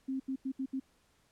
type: tone bursts at uneven times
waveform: sine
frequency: 265.5 Hz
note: C4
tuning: 25 cents sharp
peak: -32 dBFS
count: 5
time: 0.08-0.2 / 0.28-0.36 / 0.45-0.52 / 0.59-0.66 / 0.73-0.8 s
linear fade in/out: 10 ms
effects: pink hiss -70 dBFS RMS until 1.31 s + low-pass 11000 Hz 12 dB/octave